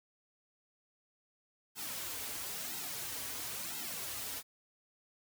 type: noise with flanger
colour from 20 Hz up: white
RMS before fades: -41 dBFS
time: 1.75-4.43 s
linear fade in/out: 50 ms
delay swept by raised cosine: 1.7 to 5.7 ms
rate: 0.99 Hz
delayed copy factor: -1
effects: none